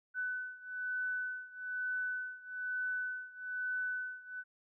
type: beating tone pair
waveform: sine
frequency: 1500 / 1501.1 Hz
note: F#6 / F#6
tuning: +23 / +25 cents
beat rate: 1.1 Hz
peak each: -38 / -40 dBFS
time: 0.14-4.44 s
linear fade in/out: 50 ms
effects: none